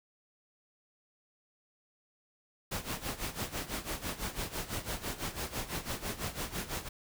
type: noise with tremolo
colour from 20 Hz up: pink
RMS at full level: -35 dBFS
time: 2.71-6.89 s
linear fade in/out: 10 ms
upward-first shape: sine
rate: 6 Hz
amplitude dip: 80%
effects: none